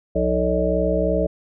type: harmonic tone with a mistuned harmonic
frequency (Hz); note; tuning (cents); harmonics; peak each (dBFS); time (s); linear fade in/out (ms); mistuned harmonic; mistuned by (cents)
63; B1; +35; 1 / 3 / 5 / 7 / 9 / 10; -25 / -25 / -27 / -24 / -23 / -24; 0.15-1.27; 10; 3; -110
effects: none